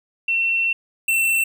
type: tone pair in turn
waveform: sine / square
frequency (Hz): 2707 / 2691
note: E7 / E7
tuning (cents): +45 / +35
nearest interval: unison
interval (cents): 10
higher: first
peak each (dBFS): -17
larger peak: neither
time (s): 0.28-0.73 / 1.08-1.44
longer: first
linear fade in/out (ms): 5
effects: 9-bit